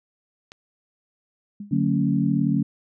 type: click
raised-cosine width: 0.2 ms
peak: -24 dBFS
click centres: 0.519 s
type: tone with exponential decay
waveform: sine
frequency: 204.2 Hz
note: G#3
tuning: 29 cents flat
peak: -29 dBFS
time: 1.6-1.82 s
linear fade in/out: 5 ms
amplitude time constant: 46 ms
type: chord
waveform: sine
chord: D major seventh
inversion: none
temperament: equal with one note detuned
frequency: 146.83 / 185 / 224.6 / 277.2 Hz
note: D3 / F#3 / A3 / C#4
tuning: 0 / 0 / +36 / 0 cents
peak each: -24 dBFS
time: 1.71-2.63 s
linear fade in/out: 10 ms
effects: none